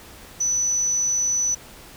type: tone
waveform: sine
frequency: 5970 Hz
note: F#8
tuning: 15 cents sharp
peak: -19 dBFS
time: 0.4-1.55 s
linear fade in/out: 10 ms
effects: pink hiss -44 dBFS RMS until 1.96 s